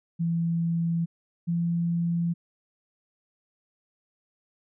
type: tone pair in turn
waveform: sine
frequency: 167.6 / 170.04 Hz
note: E3 / F3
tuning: +29 / -46 cents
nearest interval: unison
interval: 25 cents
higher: second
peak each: -23 dBFS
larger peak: neither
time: 0.19-1.06 / 1.47-2.34 s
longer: neither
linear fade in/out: 20 ms
effects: none